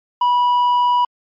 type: tone with tanh clipping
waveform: sine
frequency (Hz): 978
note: B5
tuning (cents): -17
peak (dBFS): -13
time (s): 0.21-1.05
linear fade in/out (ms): 5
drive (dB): 4
effects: MP3 64 kbps